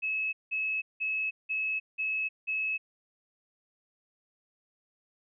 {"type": "tone bursts", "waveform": "sine", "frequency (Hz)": 2584, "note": "E7", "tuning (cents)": -35, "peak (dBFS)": -28, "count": 6, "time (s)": [0.02, 2.78], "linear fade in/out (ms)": 20, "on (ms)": 310, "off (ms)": 180, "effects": []}